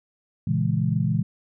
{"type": "chord", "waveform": "sine", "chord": "A# half-diminished seventh", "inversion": "none", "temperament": "equal", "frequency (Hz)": [116.54, 138.59, 164.81, 207.7], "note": ["A#2", "C#3", "E3", "G#3"], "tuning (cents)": [0, 0, 0, 0], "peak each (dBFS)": [-25, -26, -24, -28], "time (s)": [0.47, 1.23], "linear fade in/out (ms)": 5, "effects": []}